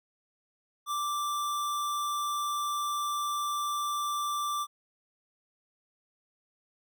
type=tone; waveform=square; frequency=1174.7 Hz; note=D6; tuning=in tune; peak=-30 dBFS; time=0.86-4.67 s; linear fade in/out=50 ms; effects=none